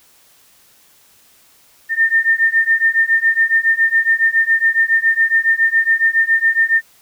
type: beating tone pair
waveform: sine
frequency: 1807 / 1814.2 Hz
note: A6 / A#6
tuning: +46 / -47 cents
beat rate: 7.2 Hz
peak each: -15 / -14 dBFS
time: 1.89-6.82 s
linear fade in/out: 50 ms
effects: white hiss -51 dBFS RMS until 7.01 s